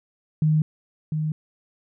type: tone with echo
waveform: sine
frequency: 154.7 Hz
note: D#3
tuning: 10 cents flat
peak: -16 dBFS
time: 0.42-0.62 s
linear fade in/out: 2 ms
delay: 700 ms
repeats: 1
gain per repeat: -6 dB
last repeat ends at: 1.32 s
effects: none